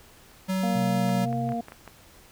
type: tone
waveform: square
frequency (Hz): 188.7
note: F#3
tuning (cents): +34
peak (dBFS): -25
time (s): 0.48-1.26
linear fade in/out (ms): 20
type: harmonic tone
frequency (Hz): 233.4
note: A#3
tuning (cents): +2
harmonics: 1 / 2 / 3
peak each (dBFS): -29 / -38 / -30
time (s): 0.63-1.61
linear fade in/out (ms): 5
type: tone with pitch glide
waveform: sine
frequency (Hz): 130.81 to 129.53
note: C3 to C3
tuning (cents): 0 to -17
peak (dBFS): -29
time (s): 0.74-1.54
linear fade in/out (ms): 20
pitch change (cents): -17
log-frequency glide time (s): 1-1.23
type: clicks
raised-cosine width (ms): 0.5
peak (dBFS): -26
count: 7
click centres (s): 1.093 / 1.328 / 1.491 / 1.521 / 1.684 / 1.721 / 1.877
effects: pink hiss -53 dBFS RMS until 2.31 s